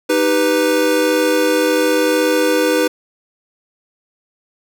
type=chord; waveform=square; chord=Eb augmented; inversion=none; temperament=equal; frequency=311.1 / 392 / 493.9 Hz; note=Eb4 / G4 / B4; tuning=0 / 0 / 0 cents; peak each=-18 / -21 / -16 dBFS; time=0.09-2.88 s; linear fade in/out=10 ms; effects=none